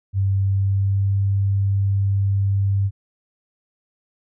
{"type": "tone with pitch glide", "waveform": "sine", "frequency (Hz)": [97.5, 98.75], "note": ["G2", "G2"], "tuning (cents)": [-9, 13], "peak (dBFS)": -16, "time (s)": [0.13, 2.91], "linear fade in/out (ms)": 50, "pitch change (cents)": 22, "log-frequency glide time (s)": [0.42, 1.16], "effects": []}